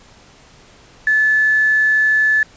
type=tone with quantisation; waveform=sine; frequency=1734 Hz; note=A6; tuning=26 cents flat; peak=-11 dBFS; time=1.07-2.43 s; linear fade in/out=2 ms; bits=6; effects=pink hiss -46 dBFS RMS until 2.56 s + resampled to 16000 Hz